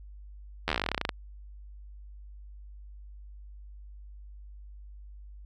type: slowing click train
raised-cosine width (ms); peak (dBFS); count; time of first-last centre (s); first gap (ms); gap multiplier
0.3; -11; 19; 0.68-1.092; 11; 1.08
effects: added 50 Hz sine -44 dBFS peak until 5.45 s